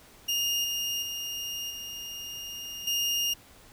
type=tone with level steps; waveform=30% pulse; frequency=2833 Hz; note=F7; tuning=24 cents sharp; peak=-23 / -26 / -30 / -34 / -23 dBFS; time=0.28-3.34 s; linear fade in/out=10 ms; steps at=0.64 / 1.02 / 1.7 / 2.87 s; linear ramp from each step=5 ms; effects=pink hiss -54 dBFS RMS until 3.72 s